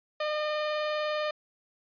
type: tone with vibrato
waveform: sawtooth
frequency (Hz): 606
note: D#5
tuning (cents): -46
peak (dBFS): -24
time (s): 0.2-1.31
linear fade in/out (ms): 5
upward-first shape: sine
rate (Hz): 20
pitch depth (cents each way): 13
effects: resampled to 11025 Hz